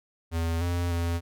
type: tone with pitch steps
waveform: square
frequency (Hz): 82.9 / 87.1 / 85.1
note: E2 / F2 / F2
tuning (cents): +10 / -4 / -44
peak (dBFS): -26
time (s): 0.31-1.21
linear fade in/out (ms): 50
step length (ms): 300
effects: none

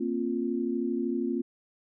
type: chord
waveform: sine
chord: Bb suspended second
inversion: none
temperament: equal with one note detuned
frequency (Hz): 233.1 / 265.9 / 349.2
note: Bb3 / C4 / F4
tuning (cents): 0 / +28 / 0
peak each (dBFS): -31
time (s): 0-1.42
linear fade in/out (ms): 10
effects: none

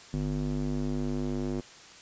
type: tone with band-pass filter sweep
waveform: square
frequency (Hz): 49.78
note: G1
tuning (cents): +27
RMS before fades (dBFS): -31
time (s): 0.13-1.61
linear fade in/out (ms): 10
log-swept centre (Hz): 200 to 310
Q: 1.8
effects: white hiss -50 dBFS RMS until 2.01 s + resampled to 16000 Hz

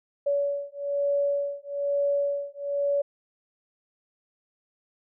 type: beating tone pair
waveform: sine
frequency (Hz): 567 / 568.1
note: C#5 / C#5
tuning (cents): +39 / +42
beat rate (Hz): 1.1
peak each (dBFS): -27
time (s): 0.26-3.02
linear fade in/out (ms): 10
effects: none

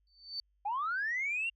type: tone with exponential growth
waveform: sine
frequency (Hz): 4543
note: C#8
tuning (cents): +42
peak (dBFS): -32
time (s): 0.07-0.4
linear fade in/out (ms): 1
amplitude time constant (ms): 70
type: linear sweep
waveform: sine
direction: up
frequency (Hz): 780 to 2806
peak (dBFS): -30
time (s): 0.65-1.5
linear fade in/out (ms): 10
effects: tanh soft clip ceiling -27 dBFS + added 50 Hz sine -70 dBFS peak until 1.55 s

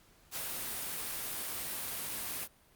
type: noise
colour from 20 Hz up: white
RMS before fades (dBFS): -38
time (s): 0.31-2.48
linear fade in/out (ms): 50
effects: pink hiss -64 dBFS RMS until 2.75 s + Opus 48 kbps

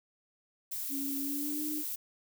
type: noise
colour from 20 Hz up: violet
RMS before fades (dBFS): -37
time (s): 0.71-1.96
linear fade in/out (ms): 10
type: tone with pitch glide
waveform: sine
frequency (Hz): 277.2 to 302.3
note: C#4 to D#4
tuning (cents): 0 to -50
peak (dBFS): -35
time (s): 0.89-1.84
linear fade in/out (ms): 50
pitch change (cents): +150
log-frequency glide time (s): 1.19-1.66
effects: none

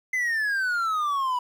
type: exponential sweep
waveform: triangle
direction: down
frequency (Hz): 2056 to 974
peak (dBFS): -21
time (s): 0.13-1.39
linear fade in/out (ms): 5
effects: 9-bit

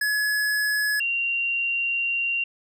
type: tone pair in turn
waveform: square / sine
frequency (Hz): 1696 / 2763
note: G#6 / F7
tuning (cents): +36 / -19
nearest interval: minor sixth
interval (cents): 845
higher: second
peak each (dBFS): -22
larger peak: neither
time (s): 0.01-1 / 1-2.44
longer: second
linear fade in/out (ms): 5
effects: none

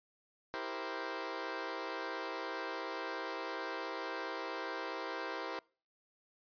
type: chord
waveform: 15% pulse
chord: C dominant seventh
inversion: first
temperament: equal with one note detuned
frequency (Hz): 327.4 / 392 / 466.2 / 523.3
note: E4 / G4 / Bb4 / C5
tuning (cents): -12 / 0 / 0 / 0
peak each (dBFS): -38 / -38 / -38 / -37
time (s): 0.54-5.59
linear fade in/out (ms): 0
effects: noise-tail reverb RT60 0.4 s tail -25 dB re dry + resampled to 11025 Hz

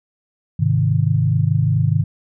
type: chord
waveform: sine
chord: Ab major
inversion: none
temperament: equal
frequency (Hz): 103.83 / 130.81 / 155.56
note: Ab2 / C3 / Eb3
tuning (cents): 0 / 0 / 0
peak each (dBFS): -18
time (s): 0.59-2.04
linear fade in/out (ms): 10
effects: none

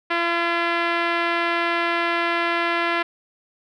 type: tone with low-pass filter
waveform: 5% pulse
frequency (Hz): 340.4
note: F4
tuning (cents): -44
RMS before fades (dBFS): -22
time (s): 0.1-3.03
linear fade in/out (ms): 10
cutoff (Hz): 2100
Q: 0.97
effects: none

